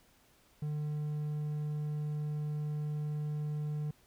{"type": "tone", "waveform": "triangle", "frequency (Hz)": 150, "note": "D3", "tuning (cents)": 37, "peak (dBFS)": -31, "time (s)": [0.62, 3.91], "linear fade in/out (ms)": 5, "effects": ["pink hiss -66 dBFS RMS until 4.06 s"]}